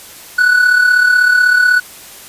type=tone with amplitude modulation; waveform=triangle; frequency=1480 Hz; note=F#6; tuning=in tune; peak=-3 dBFS; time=0.38-1.8 s; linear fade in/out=10 ms; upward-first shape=sine; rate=36.1 Hz; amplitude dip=55%; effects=white hiss -35 dBFS RMS until 2.28 s + resampled to 32000 Hz